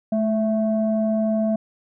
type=tone pair together; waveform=sine; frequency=216.7 / 660.1 Hz; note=A3 / E5; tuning=-26 / +2 cents; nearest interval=octave + perfect fifth; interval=1928 cents; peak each=-19 / -22 dBFS; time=0.12-1.56 s; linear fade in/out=5 ms; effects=tanh soft clip ceiling -11 dBFS